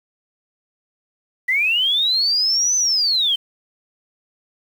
sine linear two-way sweep, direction up then down, 1937 to 6140 to 3049 Hz, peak -15 dBFS, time 1.48-3.36 s, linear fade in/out 10 ms, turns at 2.76 s, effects 7-bit

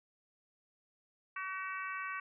harmonic tone, 379.2 Hz, F#4, 43 cents sharp, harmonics 3 / 4 / 5 / 6 / 7, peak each -41 / -43 / -45 / -47 / -48 dBFS, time 1.36-2.2 s, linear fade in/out 5 ms, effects none

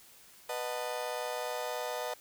35% pulse chord, B dominant seventh, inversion none, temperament just, 493.9 / 617.4 / 740.8 / 889 Hz, B4 / D#5 / F#5 / A5, 0 / -14 / +2 / +18 cents, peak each -37 / -37 / -40 / -40 dBFS, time 0.49-2.14 s, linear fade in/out 5 ms, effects white hiss -57 dBFS RMS until 2.2 s

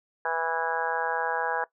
harmonic tone, 164.2 Hz, E3, 6 cents flat, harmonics 3 / 4 / 5 / 6 / 7 / 8 / 9 / 10, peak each -33 / -35 / -31 / -33 / -40 / -39 / -35 / -32 dBFS, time 0.25-1.64 s, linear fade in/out 2 ms, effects noise-tail reverb RT60 0.1 s tail -18 dB re dry

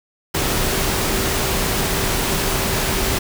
sine tone in noise, 385.6 Hz, G4, 28 cents flat, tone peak -29 dBFS, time 0.34-3.19 s, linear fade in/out 10 ms, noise pink, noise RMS -20 dBFS, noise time 0.34-3.19 s, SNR -12 dB, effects none

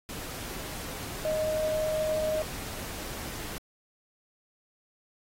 sine tone in noise, 622.3 Hz, D#5, in tune, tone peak -26 dBFS, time 1.25-2.42 s, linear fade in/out 0 ms, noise pink, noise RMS -39 dBFS, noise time 0.09-3.58 s, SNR +10 dB, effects AAC 48 kbps

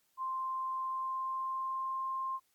sine tone with pitch glide, 1047 to 1056.7 Hz, C6 to C6, +1 to +17 cents, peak -33 dBFS, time 0.17-2.4 s, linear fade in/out 50 ms, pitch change +16 cents, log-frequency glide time 0.79-2.03 s, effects white hiss -74 dBFS RMS until 2.54 s + MP3 96 kbps

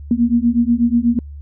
sine beating tone pair, 232.7 / 240.9 Hz, A#3 / B3, -3 / -43 cents, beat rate 8.2 Hz, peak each -15 dBFS, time 0.11-1.19 s, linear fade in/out 2 ms, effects added 72 Hz sine -30 dBFS peak until 1.41 s

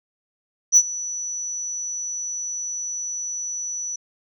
sine tone with ADSR envelope, 5930 Hz, F#8, 3 cents sharp, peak -6 dBFS, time 0.72-3.96 s, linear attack 45 ms, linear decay 55 ms, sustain -20 dB, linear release 5 ms, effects tanh soft clip ceiling -6 dBFS

